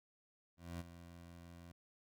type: tone with ADSR envelope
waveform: 20% pulse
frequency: 85.9 Hz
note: F2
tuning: 28 cents flat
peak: -37 dBFS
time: 0.57-1.72 s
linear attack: 230 ms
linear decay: 24 ms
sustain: -12 dB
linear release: 5 ms
effects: none